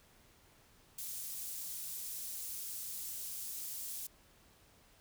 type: high-pass noise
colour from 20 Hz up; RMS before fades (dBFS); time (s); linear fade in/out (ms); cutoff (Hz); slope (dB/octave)
pink; -43; 0.98-4.07; 5; 8700; 12
effects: pink hiss -65 dBFS RMS until 5 s